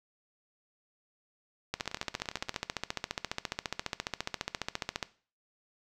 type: two click trains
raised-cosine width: 0.2 ms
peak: -24 / -14 dBFS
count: 14 / 49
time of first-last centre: 1.8-2.543 / 1.74-5.028 s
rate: 17.5 / 14.6 Hz
effects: noise-tail reverb RT60 0.4 s tail -17 dB re dry